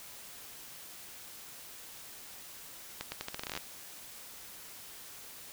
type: accelerating click train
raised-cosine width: 0.2 ms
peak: -19 dBFS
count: 14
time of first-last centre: 3.01-3.575 s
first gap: 110 ms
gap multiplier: 0.82
effects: white hiss -49 dBFS RMS until 5.52 s